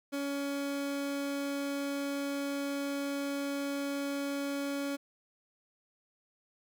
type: tone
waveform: 30% pulse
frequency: 280.9 Hz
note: C#4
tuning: 23 cents sharp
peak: -30 dBFS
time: 0.12-4.97 s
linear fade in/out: 20 ms
effects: none